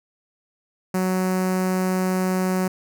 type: tone with notch filter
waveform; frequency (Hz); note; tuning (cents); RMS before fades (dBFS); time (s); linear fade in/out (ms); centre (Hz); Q
sawtooth; 185.6; F#3; +6; -22; 0.94-2.68; 5; 3400; 0.98
effects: none